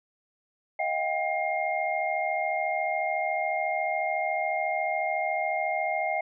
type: tone cluster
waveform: sine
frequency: 633 / 713 / 787 / 2126 Hz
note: D#5 / F5 / G5 / C7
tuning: +30 / +36 / +7 / +27 cents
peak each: -31 dBFS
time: 0.79-6.21 s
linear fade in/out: 5 ms
effects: none